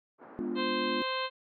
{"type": "band-pass noise", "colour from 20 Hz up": "pink", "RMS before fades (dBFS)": -50, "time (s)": [0.18, 0.64], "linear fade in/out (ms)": 50, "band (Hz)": [230, 1400], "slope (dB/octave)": 24}
{"type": "chord", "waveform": "sine", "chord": "G# diminished seventh", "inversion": "none", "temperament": "equal", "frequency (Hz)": [207.7, 246.9, 293.7, 349.2], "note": ["G#3", "B3", "D4", "F4"], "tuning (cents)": [0, 0, 0, 0], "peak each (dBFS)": [-40, -35, -39, -35], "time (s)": [0.39, 1.02], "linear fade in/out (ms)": 0}
{"type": "harmonic tone", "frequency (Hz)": 521, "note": "C5", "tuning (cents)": -7, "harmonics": [1, 2, 3, 4, 5, 6, 7, 8], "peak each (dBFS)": [-36, -34, -40, -43, -40, -40, -44, -41], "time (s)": [0.55, 1.3], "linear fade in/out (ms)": 50}
{"effects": []}